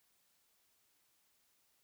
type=silence; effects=white hiss -75 dBFS RMS until 1.83 s